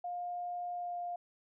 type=tone with pitch glide; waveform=sine; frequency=708 to 703.1 Hz; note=F5 to F5; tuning=+23 to +11 cents; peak=-36 dBFS; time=0.04-1.16 s; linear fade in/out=5 ms; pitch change=-12 cents; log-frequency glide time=0.72-0.97 s; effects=none